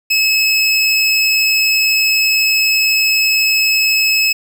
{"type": "tone", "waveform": "25% pulse", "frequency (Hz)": 2586, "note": "E7", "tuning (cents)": -34, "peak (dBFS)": -7, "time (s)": [0.1, 4.33], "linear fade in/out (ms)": 10, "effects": []}